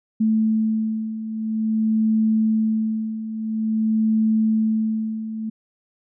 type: beating tone pair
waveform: sine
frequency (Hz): 219.1 / 219.59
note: A3 / A3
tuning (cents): -7 / -3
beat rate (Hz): 0.49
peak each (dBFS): -24 / -19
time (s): 0.2-5.5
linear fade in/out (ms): 10
effects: none